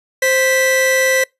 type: tone pair together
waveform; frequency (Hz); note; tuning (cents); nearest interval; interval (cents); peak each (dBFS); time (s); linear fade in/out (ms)
45% pulse; 523.3 / 1969.5; C5 / B6; 0 / -5; octave + major seventh; 2295; -15; 0.22-1.24; 5
effects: noise-tail reverb RT60 0.2 s tail -25 dB re dry + resampled to 32000 Hz